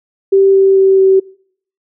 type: tone with pitch steps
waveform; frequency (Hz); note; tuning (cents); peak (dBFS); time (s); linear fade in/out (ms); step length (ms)
sine; 389.7 / 387.5 / 385.2 / 383; G4 / G4 / G4 / G4; -10 / -20 / -30 / -40; -5; 0.32-1.2; 10; 220
effects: noise-tail reverb RT60 0.6 s tail -24 dB re dry